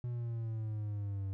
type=exponential sweep; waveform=triangle; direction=down; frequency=122.6 to 96 Hz; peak=-33 dBFS; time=0.04-1.33 s; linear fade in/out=0 ms; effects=none